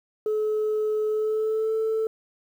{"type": "tone with pitch glide", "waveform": "sine", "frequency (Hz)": [429, 441.6], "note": ["A4", "A4"], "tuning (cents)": [-44, 6], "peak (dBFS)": -20, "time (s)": [0.26, 2.07], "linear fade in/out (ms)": 2, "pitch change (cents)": 50, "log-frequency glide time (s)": [1.08, 1.73], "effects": ["tanh soft clip ceiling -20 dBFS", "9-bit"]}